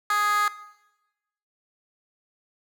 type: tone with high-pass filter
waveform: 15% pulse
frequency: 415.3 Hz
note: G#4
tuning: in tune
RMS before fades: -23 dBFS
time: 0.1-0.48 s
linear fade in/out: 2 ms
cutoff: 1300 Hz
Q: 3.3
effects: noise-tail reverb RT60 1.0 s tail -18 dB re dry